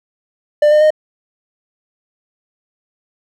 triangle tone with pitch steps, 595 / 605.4 / 616 Hz, D5 / D#5 / D#5, +22 / -48 / -17 cents, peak -5 dBFS, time 0.62-0.905 s, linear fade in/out 5 ms, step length 95 ms, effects none

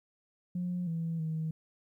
sine tone with pitch steps, 178.2 / 165 / 159 Hz, F3 / E3 / D#3, +35 / +2 / +38 cents, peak -30 dBFS, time 0.55-1.51 s, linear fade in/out 5 ms, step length 320 ms, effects tanh soft clip ceiling -27 dBFS + 12-bit

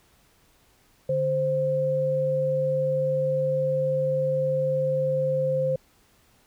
sine tone pair together, 146.85 / 523.3 Hz, D3 / C5, 0 / 0 cents, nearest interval octave + minor seventh, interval 2200 cents, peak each -29 / -22 dBFS, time 1.09-5.76 s, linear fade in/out 5 ms, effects pink hiss -61 dBFS RMS until 6.46 s

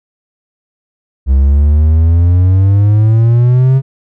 triangle exponential sweep, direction up, 65.41 to 135.4 Hz, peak -3 dBFS, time 1.26-3.82 s, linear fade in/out 50 ms, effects none

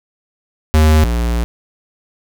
square tone pair in turn, 77.78 / 58.58 Hz, D#2 / A#1, 0 / +9 cents, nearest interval perfect fourth, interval 491 cents, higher first, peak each -8 / -15 dBFS, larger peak first, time 0.74-1.04 / 1.04-1.44 s, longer second, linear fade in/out 0 ms, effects 7-bit

